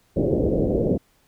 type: low-pass noise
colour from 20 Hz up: white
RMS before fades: -21 dBFS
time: 0.16-0.98 s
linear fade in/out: 10 ms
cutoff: 550 Hz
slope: 48 dB/octave
effects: pink hiss -62 dBFS RMS until 1.27 s